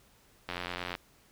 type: click train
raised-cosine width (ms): 0.3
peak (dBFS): -19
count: 42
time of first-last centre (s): 0.49-0.952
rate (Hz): 88.8
effects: pink hiss -63 dBFS RMS until 1.31 s